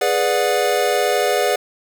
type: chord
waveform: square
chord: G# half-diminished seventh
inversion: none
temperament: equal with one note detuned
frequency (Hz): 415.3 / 493.9 / 587.3 / 727.7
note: G#4 / B4 / D5 / F#5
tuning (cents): 0 / 0 / 0 / -29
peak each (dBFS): -22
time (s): 0.01-1.56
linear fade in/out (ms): 5
effects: none